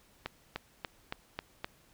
accelerating click train, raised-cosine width 0.3 ms, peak -19 dBFS, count 6, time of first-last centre 0.26-1.645 s, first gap 300 ms, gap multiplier 0.96, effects pink hiss -64 dBFS RMS until 1.93 s

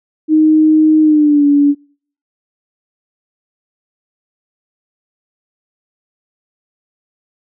sine tone with pitch glide, 311.1 to 286.9 Hz, D#4 to D4, 0 to -40 cents, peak -6 dBFS, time 0.28-1.75 s, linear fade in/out 50 ms, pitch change -140 cents, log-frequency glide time 1.01-1.46 s, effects noise-tail reverb RT60 0.5 s tail -26 dB re dry

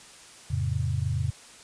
sine chord, F augmented, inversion none, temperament equal with one note detuned, 87.31 / 110 / 136.6 Hz, F2 / A2 / C#3, 0 / 0 / -25 cents, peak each -29 dBFS, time 0.5-1.31 s, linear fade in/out 10 ms, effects white hiss -49 dBFS RMS until 1.63 s + resampled to 22050 Hz

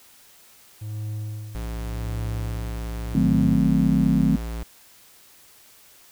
triangle tone with tremolo, 106.7 Hz, G#2, 47 cents sharp, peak -25 dBFS, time 0.81-3.57 s, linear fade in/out 10 ms, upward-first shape sine, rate 0.84 Hz, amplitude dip 80%
square tone, 56.8 Hz, A#1, 44 cents flat, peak -29 dBFS, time 1.55-4.63 s, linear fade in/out 0 ms
sine chord, D# diminished seventh, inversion none, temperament equal, 155.56 / 185 / 220 / 261.6 Hz, D#3 / F#3 / A3 / C4, 0 / 0 / 0 / 0 cents, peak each -22 dBFS, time 3.15-4.36 s, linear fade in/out 2 ms
effects white hiss -52 dBFS RMS until 6.11 s

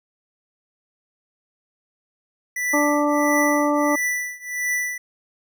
square tone with tremolo, 1975.5 Hz, B6, in tune, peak -20 dBFS, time 2.56-4.98 s, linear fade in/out 5 ms, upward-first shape triangle, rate 1.5 Hz, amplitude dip 95%
harmonic tone, 293.7 Hz, D4, in tune, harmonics 1 / 2 / 3 / 4, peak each -20 / -22 / -25 / -25 dBFS, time 2.73-3.96 s, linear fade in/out 10 ms
effects none

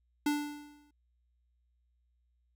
square tone with exponential decay, 293.7 Hz, D4, in tune, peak -26 dBFS, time 0.26-0.91 s, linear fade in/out 5 ms, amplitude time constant 140 ms, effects added 60 Hz sine -70 dBFS peak until 2.55 s

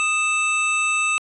square tone pair together, 1244.5 / 2637 Hz, D#6 / E7, 0 / 0 cents, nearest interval octave + minor second, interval 1300 cents, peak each -25 / -20 dBFS, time 0-1.18 s, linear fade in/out 0 ms, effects resampled to 22050 Hz

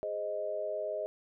sine chord, Ab major, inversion none, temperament equal, 415.3 / 523.3 / 622.3 Hz, Ab4 / C5 / Eb5, 0 / 0 / 0 cents, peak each -40 / -40 / -34 dBFS, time 0.03-1.06 s, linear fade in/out 0 ms, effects none

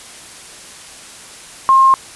sine tone, 1066 Hz, C6, 32 cents sharp, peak -6 dBFS, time 1.69-1.94 s, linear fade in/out 0 ms, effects white hiss -36 dBFS RMS until 2.15 s + resampled to 24000 Hz

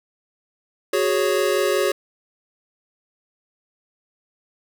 square chord, F# suspended second, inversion none, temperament equal, 370 / 415.3 / 554.4 Hz, F#4 / G#4 / C#5, 0 / 0 / 0 cents, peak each -23 dBFS, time 0.93-1.92 s, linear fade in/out 5 ms, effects none

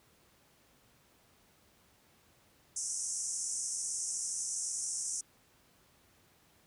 pink band-pass noise, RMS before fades -37 dBFS, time 2.76-5.21 s, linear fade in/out 5 ms, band 5600 to 9700 Hz, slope 96 dB/octave, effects pink hiss -66 dBFS RMS until 6.66 s + high-pass 60 Hz 12 dB/octave

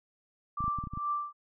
sine tone with tremolo, 1174.7 Hz, D6, in tune, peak -27 dBFS, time 0.57-1.33 s, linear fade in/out 5 ms, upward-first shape triangle, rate 2.3 Hz, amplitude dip 100%
clicks, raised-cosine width 5 ms, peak -26 dBFS, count 8, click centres 0.606 / 0.641 / 0.68 / 0.787 / 0.839 / 0.872 / 0.936 / 0.974 s
effects none

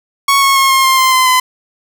sawtooth tone with pitch steps, 1108.7 / 1095.3 / 1082.1 / 1069.1 / 1056.2 / 1043.5 / 1030.9 / 1018.4 Hz, C#6 / C#6 / C#6 / C6 / C6 / C6 / C6 / C6, 0 / -21 / -42 / +37 / +16 / -5 / -26 / -47 cents, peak -4 dBFS, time 0.28-1.4 s, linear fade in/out 5 ms, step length 140 ms, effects none

